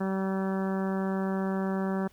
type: harmonic tone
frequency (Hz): 191.8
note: G3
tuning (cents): -37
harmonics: 1 / 2 / 3 / 4 / 5 / 6 / 7 / 8 / 9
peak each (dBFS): -28 / -34 / -38 / -40 / -42 / -44 / -45 / -46 / -47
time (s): 0-2.08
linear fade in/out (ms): 10
effects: pink hiss -62 dBFS RMS until 2.12 s